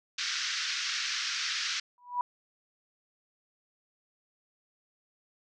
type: band-pass noise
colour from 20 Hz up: white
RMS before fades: -33 dBFS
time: 0.18-1.8 s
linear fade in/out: 5 ms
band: 1300 to 6000 Hz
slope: 48 dB/octave
type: tone with exponential growth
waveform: sine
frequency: 979 Hz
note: B5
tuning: 15 cents flat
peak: -23 dBFS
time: 1.98-2.21 s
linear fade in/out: 1 ms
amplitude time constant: 48 ms
effects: none